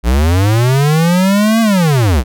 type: linear two-way sweep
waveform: square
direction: up then down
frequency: 54.8 to 230 to 54.8 Hz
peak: -9 dBFS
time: 0.03-2.24 s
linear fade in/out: 50 ms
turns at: 1.61 s
effects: none